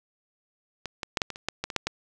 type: clicks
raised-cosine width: 0.2 ms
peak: -16 / -14 / -7 / -7 / -17 / -23 / -9 / -12 / -17 / -7 / -10 dBFS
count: 11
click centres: 0.857 / 1.032 / 1.172 / 1.218 / 1.303 / 1.359 / 1.486 / 1.64 / 1.702 / 1.763 / 1.87 s
effects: none